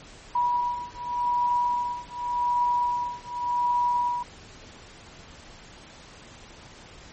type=beating tone pair; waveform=sine; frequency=970 / 970.87 Hz; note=B5 / B5; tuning=-31 / -30 cents; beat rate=0.87 Hz; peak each=-26 dBFS; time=0.35-4.23 s; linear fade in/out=5 ms; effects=pink hiss -47 dBFS RMS until 7.12 s + MP3 32 kbps